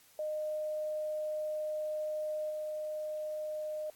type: tone with level steps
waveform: sine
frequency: 613 Hz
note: D#5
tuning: 26 cents flat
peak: -33 / -35 dBFS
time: 0.19-3.9 s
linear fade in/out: 2 ms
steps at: 2.49 s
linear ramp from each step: 20 ms
effects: white hiss -62 dBFS RMS until 3.95 s + AAC 64 kbps